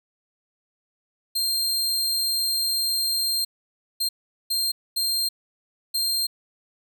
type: tone bursts at uneven times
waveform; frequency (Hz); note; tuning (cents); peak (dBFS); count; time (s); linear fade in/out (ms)
sawtooth; 4186; C8; 0; -19; 5; 1.35-3.45 / 4-4.09 / 4.5-4.72 / 4.96-5.29 / 5.94-6.27; 10
effects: none